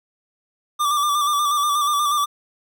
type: tone with vibrato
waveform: square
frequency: 1174.7 Hz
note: D6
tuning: in tune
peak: -18 dBFS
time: 0.79-2.26 s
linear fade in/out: 20 ms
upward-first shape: square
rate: 8.3 Hz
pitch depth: 36 cents each way
effects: none